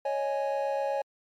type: chord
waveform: triangle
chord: C# suspended second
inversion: none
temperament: equal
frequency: 554.4 / 622.3 / 830.6 Hz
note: C#5 / D#5 / G#5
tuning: 0 / 0 / 0 cents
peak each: -27 / -33 / -30 dBFS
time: 0.05-1.02 s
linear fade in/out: 5 ms
effects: MP3 96 kbps